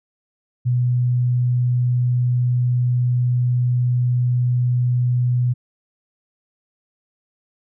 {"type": "tone", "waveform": "sine", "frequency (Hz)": 123.47, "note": "B2", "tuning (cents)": 0, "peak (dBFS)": -15, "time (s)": [0.65, 5.54], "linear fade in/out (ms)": 20, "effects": []}